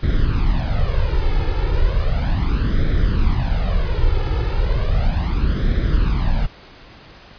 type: noise with flanger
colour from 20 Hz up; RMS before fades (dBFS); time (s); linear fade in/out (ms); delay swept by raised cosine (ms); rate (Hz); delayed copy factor
brown; -17; 0.02-6.47; 20; 0.54 to 2.34; 0.35; +0.9
effects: pink hiss -43 dBFS RMS until 7.38 s + resampled to 11025 Hz